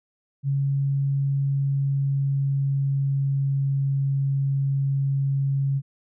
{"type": "tone with pitch glide", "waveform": "sine", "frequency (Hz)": [138.59, 137.63], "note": ["C#3", "C#3"], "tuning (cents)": [0, -12], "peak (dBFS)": -20, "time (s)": [0.43, 5.82], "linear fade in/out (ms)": 50, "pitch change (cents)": -12, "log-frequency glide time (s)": [1.28, 3.92], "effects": []}